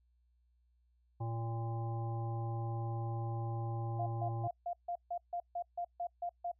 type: harmonic tone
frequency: 114.9 Hz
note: A#2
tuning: 25 cents flat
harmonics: 1 / 3 / 5 / 7 / 9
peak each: -36 / -47 / -51 / -45 / -54 dBFS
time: 1.2-4.48 s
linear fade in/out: 10 ms
type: tone bursts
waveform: sine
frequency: 698 Hz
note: F5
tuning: 1 cent flat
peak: -35 dBFS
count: 12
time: 3.99-6.516 s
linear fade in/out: 5 ms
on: 73 ms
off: 150 ms
effects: noise-tail reverb RT60 0.1 s tail -25 dB re dry + added 60 Hz sine -69 dBFS peak until 6.59 s